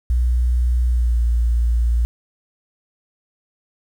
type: tone with pitch glide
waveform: sine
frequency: 60.9 to 58.45 Hz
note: B1 to A#1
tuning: -24 to +5 cents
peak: -14 dBFS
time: 0.1-2.05 s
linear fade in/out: 0 ms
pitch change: -71 cents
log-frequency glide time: 0.88-1.17 s
effects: 8-bit